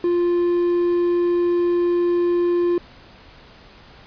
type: tone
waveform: triangle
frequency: 349.2 Hz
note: F4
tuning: in tune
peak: -14 dBFS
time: 0.04-2.78 s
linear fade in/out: 2 ms
effects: pink hiss -46 dBFS RMS until 4.06 s + resampled to 11025 Hz